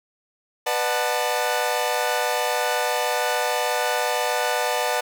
sawtooth chord, B minor seventh, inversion none, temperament equal with one note detuned, 493.9 / 602.1 / 740 / 880 Hz, B4 / D5 / F#5 / A5, 0 / +43 / 0 / 0 cents, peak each -23 dBFS, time 0.66-5.01 s, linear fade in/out 10 ms, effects none

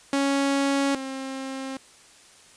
sawtooth tone pair in turn, 277.2 / 266.7 Hz, C#4 / C4, 0 / +33 cents, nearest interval minor second, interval 67 cents, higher first, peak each -17 / -27 dBFS, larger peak first, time 0.13-0.95 / 0.95-1.77 s, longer neither, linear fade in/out 2 ms, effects white hiss -52 dBFS RMS until 2.56 s + resampled to 22050 Hz

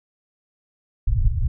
pink low-pass noise, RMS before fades -19 dBFS, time 1.07-1.48 s, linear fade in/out 5 ms, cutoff 130 Hz, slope 96 dB/octave, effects none

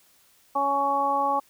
harmonic tone, 279.3 Hz, C#4, 13 cents sharp, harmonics 1 / 2 / 3 / 4, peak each -35 / -30 / -24 / -25 dBFS, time 0.55-1.4 s, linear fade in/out 10 ms, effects white hiss -60 dBFS RMS until 1.49 s

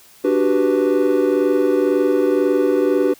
triangle chord, G major seventh, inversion second, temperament equal, 293.7 / 370 / 392 / 493.9 Hz, D4 / F#4 / G4 / B4, 0 / 0 / 0 / 0 cents, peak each -17 dBFS, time 0.24-3.14 s, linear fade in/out 10 ms, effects tanh soft clip ceiling -4 dBFS + white hiss -48 dBFS RMS until 3.19 s

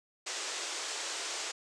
white band-pass noise, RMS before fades -38 dBFS, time 0.26-1.52 s, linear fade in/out 10 ms, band 330 to 8000 Hz, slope 48 dB/octave, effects none

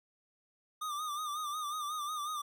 square tone with vibrato, 1208 Hz, D6, 48 cents sharp, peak -36 dBFS, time 0.81-2.42 s, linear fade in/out 10 ms, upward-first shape sine, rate 5.5 Hz, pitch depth 68 cents each way, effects none

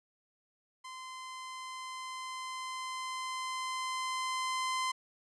sawtooth tone with level ramp, 1034 Hz, C6, 21 cents flat, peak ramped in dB -40 to -27 dBFS, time 0.84-4.92 s, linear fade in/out 10 ms, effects resampled to 22050 Hz

